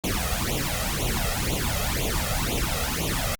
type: noise with flanger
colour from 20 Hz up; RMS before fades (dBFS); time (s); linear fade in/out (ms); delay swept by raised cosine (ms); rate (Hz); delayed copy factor
pink; -26; 0.04-3.35; 0; 0.29 to 1.59; 2; +0.95
effects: Opus 48 kbps